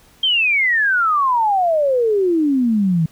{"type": "exponential sweep", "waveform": "sine", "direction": "down", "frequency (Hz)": [3215, 155.56], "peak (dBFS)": -13, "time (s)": [0.23, 3.06], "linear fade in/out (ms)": 5, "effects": ["pink hiss -51 dBFS RMS until 3.11 s"]}